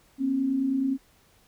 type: tone pair together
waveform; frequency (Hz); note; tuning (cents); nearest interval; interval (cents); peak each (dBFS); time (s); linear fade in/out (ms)
sine; 240 / 269.6; B3 / C#4; -49 / -48; major second; 201; -32 / -23; 0.18-0.98; 50
effects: pink hiss -61 dBFS RMS until 1.47 s